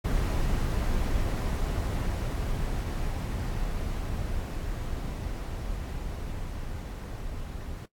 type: noise with level ramp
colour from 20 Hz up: brown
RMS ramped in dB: -26 to -37 dBFS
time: 0.04-7.86 s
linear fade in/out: 10 ms
effects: noise-tail reverb RT60 0.1 s tail -17 dB re dry + AAC 64 kbps